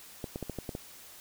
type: clicks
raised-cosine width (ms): 2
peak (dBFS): -22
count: 7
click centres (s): 0.242 / 0.359 / 0.427 / 0.497 / 0.587 / 0.692 / 0.751
effects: white hiss -51 dBFS RMS until 1.2 s